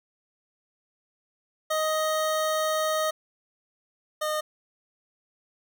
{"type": "tone pair in turn", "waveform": "25% pulse", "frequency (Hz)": [625, 612.8], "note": ["D#5", "D#5"], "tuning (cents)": [8, -27], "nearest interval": "unison", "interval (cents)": 35, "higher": "first", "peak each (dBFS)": [-20, -22], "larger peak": "first", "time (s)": [[1.7, 3.11], [4.21, 4.41]], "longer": "first", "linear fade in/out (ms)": 10, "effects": []}